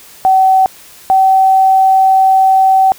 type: tone pair in turn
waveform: sine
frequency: 761 / 765.4 Hz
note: F#5 / G5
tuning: +48 / -42 cents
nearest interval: unison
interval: 10 cents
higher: second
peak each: -5 dBFS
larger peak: neither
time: 0.25-0.66 / 1.1-2.92 s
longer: second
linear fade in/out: 0 ms
effects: white hiss -38 dBFS RMS until 2.98 s